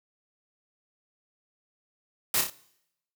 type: noise with echo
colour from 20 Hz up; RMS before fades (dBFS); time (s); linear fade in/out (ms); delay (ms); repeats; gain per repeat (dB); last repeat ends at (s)
white; -25; 2.34-2.41; 2; 30; 3; -5; 2.5
effects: noise-tail reverb RT60 0.8 s tail -21 dB re dry